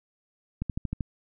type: click train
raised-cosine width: 5 ms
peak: -17 dBFS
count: 6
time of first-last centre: 0.62-1.008 s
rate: 12.9 Hz
effects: none